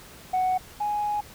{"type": "tone pair in turn", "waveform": "sine", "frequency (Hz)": [742, 832.9], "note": ["F#5", "G#5"], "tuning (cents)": [5, 5], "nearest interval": "major second", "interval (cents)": 200, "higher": "second", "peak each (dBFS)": [-19, -23], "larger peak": "first", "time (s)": [[0.33, 0.58], [0.8, 1.21]], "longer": "second", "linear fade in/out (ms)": 10, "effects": ["tanh soft clip ceiling -19 dBFS", "pink hiss -47 dBFS RMS until 1.34 s"]}